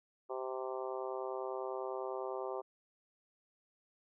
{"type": "harmonic tone", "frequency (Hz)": 130, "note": "C3", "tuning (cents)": -11, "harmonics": [3, 4, 5, 6, 7, 8, 9], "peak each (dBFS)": [-41, -43, -45, -47, -48, -49, -50], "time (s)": [0.29, 2.62], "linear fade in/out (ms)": 20, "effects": []}